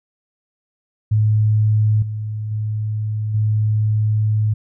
sine tone with level steps, 107.4 Hz, A2, 41 cents flat, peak -12 / -22 / -19 / -14 dBFS, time 1.11-4.54 s, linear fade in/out 10 ms, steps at 2.02 / 2.51 / 3.34 s, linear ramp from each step 5 ms, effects none

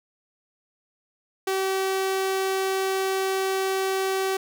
sawtooth tone, 383.1 Hz, G4, 40 cents flat, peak -19 dBFS, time 1.47-4.37 s, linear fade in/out 5 ms, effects none

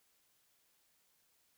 silence, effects white hiss -74 dBFS RMS until 1.57 s

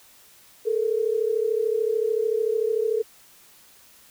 sine tone pair together, 430 / 463.5 Hz, A4 / A#4, -40 / -10 cents, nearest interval minor second, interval 130 cents, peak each -23 / -24 dBFS, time 0.65-3.03 s, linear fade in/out 20 ms, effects white hiss -53 dBFS RMS until 4.1 s

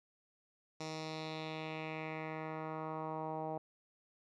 10% pulse tone with low-pass filter sweep, 157.6 Hz, D#3, 23 cents sharp, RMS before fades -42 dBFS, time 0.8-3.58 s, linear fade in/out 5 ms, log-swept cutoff 5800 to 750 Hz, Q 2.5, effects none

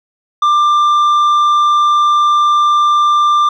triangle tone with tanh clipping, 1188 Hz, D6, 20 cents sharp, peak -9 dBFS, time 0.42-3.49 s, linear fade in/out 5 ms, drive 10 dB, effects none

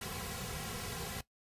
pink noise with comb filter, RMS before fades -41 dBFS, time 0.01-1.21 s, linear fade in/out 5 ms, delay 3.3 ms, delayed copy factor -1, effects noise-tail reverb RT60 0.1 s tail -17 dB re dry + resampled to 32000 Hz

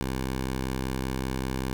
10% pulse tone, 65.2 Hz, C2, 5 cents flat, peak -20 dBFS, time 0.01-1.73 s, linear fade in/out 0 ms, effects none

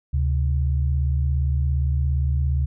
sine tone pair together, 73.46 / 130.81 Hz, D2 / C3, +1 / 0 cents, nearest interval minor seventh, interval 999 cents, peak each -19 / -25 dBFS, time 0.13-2.66 s, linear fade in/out 10 ms, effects none

